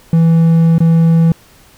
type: tone with dropouts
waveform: triangle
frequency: 164.81 Hz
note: E3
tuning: in tune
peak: -4 dBFS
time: 0.13-1.32 s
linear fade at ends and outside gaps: 2 ms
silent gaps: 0.782-0.804 s
effects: pink hiss -45 dBFS RMS until 1.77 s